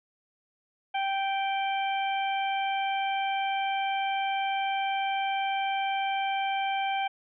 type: harmonic tone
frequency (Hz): 782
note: G5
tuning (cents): -4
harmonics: 1 / 2 / 3 / 4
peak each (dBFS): -27 / -38 / -35 / -38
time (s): 0.94-7.08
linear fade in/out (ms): 10
effects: none